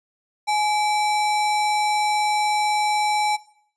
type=tone with sample-and-hold; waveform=sine; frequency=842 Hz; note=G#5; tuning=24 cents sharp; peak=-18 dBFS; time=0.47-3.37 s; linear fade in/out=20 ms; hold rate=3150 Hz; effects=noise-tail reverb RT60 0.6 s tail -17 dB re dry + resampled to 22050 Hz